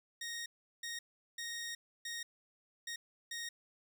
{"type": "tone bursts at uneven times", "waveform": "15% pulse", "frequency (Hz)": 1864.7, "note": "A#6", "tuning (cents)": 0, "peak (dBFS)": -34, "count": 6, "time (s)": [[0.21, 0.46], [0.83, 0.99], [1.38, 1.75], [2.05, 2.23], [2.87, 2.96], [3.31, 3.49]], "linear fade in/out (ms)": 5, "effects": []}